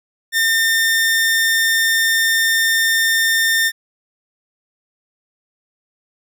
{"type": "tone", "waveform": "sawtooth", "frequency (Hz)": 1810, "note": "A6", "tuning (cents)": 48, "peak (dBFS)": -10, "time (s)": [0.32, 3.72], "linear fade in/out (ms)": 50, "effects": []}